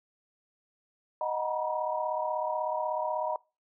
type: chord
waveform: sine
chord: B major seventh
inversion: first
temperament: equal with one note detuned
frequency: 622.3 / 740 / 932.3 / 968.6 Hz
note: D#5 / F#5 / A#5 / B5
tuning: 0 / 0 / 0 / -34 cents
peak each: -32 / -36 / -36 / -33 dBFS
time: 1.21-3.36 s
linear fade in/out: 2 ms
effects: noise-tail reverb RT60 0.3 s tail -25 dB re dry